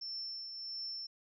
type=tone with tremolo; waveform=sine; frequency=5370 Hz; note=E8; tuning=31 cents sharp; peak=-38 dBFS; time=0.01-1.07 s; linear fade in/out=10 ms; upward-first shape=triangle; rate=1.5 Hz; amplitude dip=45%; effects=none